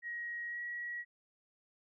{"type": "tone with pitch glide", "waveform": "sine", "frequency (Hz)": [1893, 1916.1], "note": ["A#6", "A#6"], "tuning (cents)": [26, 47], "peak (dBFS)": -38, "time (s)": [0.02, 1.05], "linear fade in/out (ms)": 50, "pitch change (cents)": 21, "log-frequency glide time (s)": [0.48, 0.6], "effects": []}